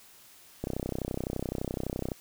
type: click train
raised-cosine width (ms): 2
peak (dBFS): -18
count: 48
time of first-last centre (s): 0.64-2.118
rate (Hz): 31.8
effects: white hiss -55 dBFS RMS until 2.2 s